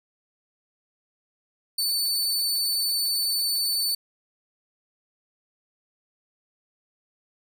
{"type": "tone", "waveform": "sawtooth", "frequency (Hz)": 4506, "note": "C#8", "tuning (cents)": 28, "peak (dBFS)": -20, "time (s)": [1.78, 3.95], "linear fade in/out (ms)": 5, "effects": []}